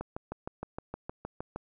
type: click train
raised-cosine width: 1 ms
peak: -22 dBFS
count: 11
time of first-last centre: 0.01-1.56 s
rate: 6.45 Hz
effects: none